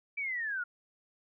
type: linear sweep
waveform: sine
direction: down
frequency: 2332 to 1396.9 Hz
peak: -32 dBFS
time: 0.17-0.64 s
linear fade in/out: 10 ms
effects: none